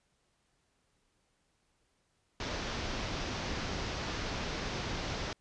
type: low-pass noise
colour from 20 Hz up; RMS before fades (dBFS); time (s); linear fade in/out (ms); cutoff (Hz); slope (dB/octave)
pink; -37; 2.4-5.33; 2; 6100; 48
effects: pink hiss -75 dBFS RMS until 5.4 s + resampled to 22050 Hz